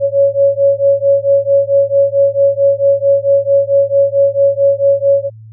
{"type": "beating tone pair", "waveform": "sine", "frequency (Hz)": [554.4, 558.9], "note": ["C#5", "C#5"], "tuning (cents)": [0, 14], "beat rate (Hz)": 4.5, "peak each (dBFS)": -11, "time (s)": [0, 5.3], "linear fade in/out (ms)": 50, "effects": ["added 110 Hz sine -32 dBFS peak until 5.52 s"]}